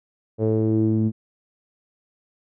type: tone with low-pass filter sweep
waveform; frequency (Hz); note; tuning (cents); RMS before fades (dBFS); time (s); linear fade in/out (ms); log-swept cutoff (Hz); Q
sawtooth; 110; A2; 0; -20; 0.38-1.12; 50; 490 to 250; 4.6
effects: none

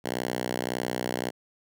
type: tone with high-pass filter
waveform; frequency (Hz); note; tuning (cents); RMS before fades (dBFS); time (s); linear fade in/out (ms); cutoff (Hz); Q
5% pulse; 61.8; B1; +2; -31; 0.04-1.31; 20; 160; 0.72
effects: none

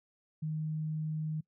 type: tone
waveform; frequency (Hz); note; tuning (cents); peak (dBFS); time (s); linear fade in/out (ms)
sine; 155.56; D#3; 0; -32; 0.42-1.41; 10
effects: noise-tail reverb RT60 0.1 s tail -24 dB re dry

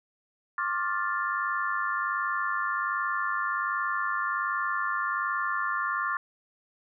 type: chord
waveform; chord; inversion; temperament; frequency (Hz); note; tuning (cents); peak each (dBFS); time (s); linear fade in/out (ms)
sine; D minor seventh; third; equal with one note detuned; 1073.4 / 1174.7 / 1396.9 / 1760; C6 / D6 / F6 / A6; +44 / 0 / 0 / 0; -32; 0.58-6.17; 2
effects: none

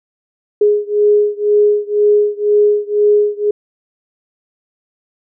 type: beating tone pair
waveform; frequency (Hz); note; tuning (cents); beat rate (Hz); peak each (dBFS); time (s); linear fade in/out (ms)
sine; 415.3 / 417.3; G#4 / G#4; 0 / +8; 2; -12 / -13; 0.61-3.51; 5
effects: none

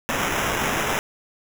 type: noise with sample-and-hold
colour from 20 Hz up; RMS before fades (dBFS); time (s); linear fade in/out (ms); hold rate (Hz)
violet; -24; 0.09-0.99; 0; 4410
effects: none

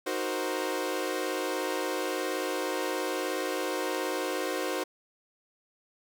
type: chord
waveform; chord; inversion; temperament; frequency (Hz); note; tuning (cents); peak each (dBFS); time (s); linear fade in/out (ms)
sawtooth; C half-diminished seventh; first; equal; 311.1 / 370 / 466.2 / 523.3; Eb4 / Gb4 / Bb4 / C5; 0 / 0 / 0 / 0; -32 / -30 / -33 / -30; 0.06-4.84; 10
effects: none

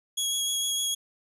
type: tone with vibrato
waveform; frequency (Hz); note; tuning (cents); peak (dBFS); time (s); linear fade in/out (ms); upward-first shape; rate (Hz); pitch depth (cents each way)
20% pulse; 3323; G#7; 0; -20; 0.17-0.95; 10; triangle; 6.6; 14
effects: none

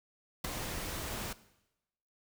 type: noise with ADSR envelope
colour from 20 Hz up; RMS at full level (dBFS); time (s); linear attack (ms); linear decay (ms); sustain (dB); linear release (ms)
pink; -31; 0.44-1.33; 7; 5; -8; 4
effects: noise-tail reverb RT60 0.9 s tail -17 dB re dry

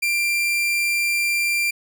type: tone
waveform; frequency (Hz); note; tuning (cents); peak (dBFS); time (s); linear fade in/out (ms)
40% pulse; 2373; D7; +17; -18; 0.02-1.71; 10
effects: none

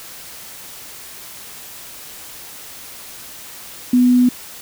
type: tone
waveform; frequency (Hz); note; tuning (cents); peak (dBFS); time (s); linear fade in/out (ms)
sine; 248; B3; +7; -9; 3.93-4.29; 5
effects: white hiss -36 dBFS RMS until 4.61 s

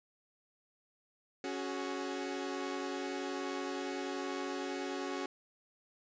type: chord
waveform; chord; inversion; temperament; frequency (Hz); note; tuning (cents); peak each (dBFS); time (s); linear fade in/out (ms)
sawtooth; C# suspended fourth; none; equal with one note detuned; 277.2 / 370 / 420.6; C#4 / F#4 / G#4; 0 / 0 / +22; -36 / -36 / -40; 1.44-5.26; 2
effects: resampled to 16000 Hz

